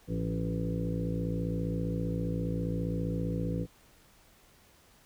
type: harmonic tone with a mistuned harmonic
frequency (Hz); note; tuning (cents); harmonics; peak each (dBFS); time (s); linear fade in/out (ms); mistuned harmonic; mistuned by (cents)
55; A1; 0; 1 / 2 / 3 / 5 / 6 / 7 / 8 / 9; -39 / -35 / -33 / -38 / -43 / -46 / -46 / -40; 0.07-3.67; 50; 3; +59
effects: pink hiss -61 dBFS RMS until 5.05 s